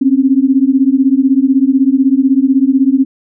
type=beating tone pair; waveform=sine; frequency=260 / 276 Hz; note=C4 / C#4; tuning=-11 / -7 cents; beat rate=16 Hz; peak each=-10 dBFS; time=0.01-3.05 s; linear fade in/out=10 ms; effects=none